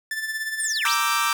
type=tone with tremolo; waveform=45% pulse; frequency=1760 Hz; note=A6; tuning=in tune; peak=-24 dBFS; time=0.11-0.87 s; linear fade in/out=2 ms; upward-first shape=sine; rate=17 Hz; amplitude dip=55%
type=linear two-way sweep; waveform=sine; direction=down then up; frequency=9430 to 1388 to 6100 Hz; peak=-24 dBFS; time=0.6-0.94 s; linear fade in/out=0 ms; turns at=0.85 s
type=chord; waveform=sawtooth; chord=E half-diminished seventh; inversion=second; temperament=equal; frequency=932.3 / 1174.7 / 1318.5 / 1568 Hz; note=Bb5 / D6 / E6 / G6; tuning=0 / 0 / 0 / 0 cents; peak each=-25 / -19 / -23 / -24 dBFS; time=0.85-1.33 s; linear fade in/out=2 ms
effects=none